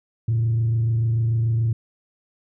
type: tone with frequency modulation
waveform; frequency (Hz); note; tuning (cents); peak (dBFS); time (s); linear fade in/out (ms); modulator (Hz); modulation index
sine; 114.1; A#2; -37; -16; 0.28-1.73; 5; 26.9; 0.26
effects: tanh soft clip ceiling -15 dBFS